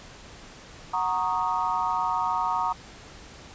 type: chord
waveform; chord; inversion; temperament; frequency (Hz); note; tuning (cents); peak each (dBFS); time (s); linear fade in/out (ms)
sine; D# minor seventh; first; equal with one note detuned; 740 / 932.3 / 1104.3 / 1244.5; F#5 / A#5 / C#6 / D#6; 0 / 0 / -7 / 0; -31 / -26 / -31 / -30; 0.93-2.73; 10
effects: pink hiss -46 dBFS RMS until 3.54 s + resampled to 16000 Hz